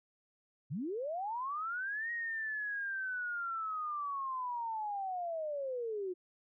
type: linear two-way sweep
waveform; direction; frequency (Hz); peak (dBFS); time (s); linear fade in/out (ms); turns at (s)
sine; up then down; 115.8 to 1891 to 352.6; -35; 0.7-6.14; 20; 2.11
effects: none